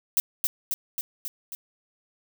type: noise with echo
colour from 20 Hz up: violet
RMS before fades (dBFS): -21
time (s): 0.17-0.2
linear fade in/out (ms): 0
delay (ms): 270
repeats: 5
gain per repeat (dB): -3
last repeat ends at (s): 1.55
effects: none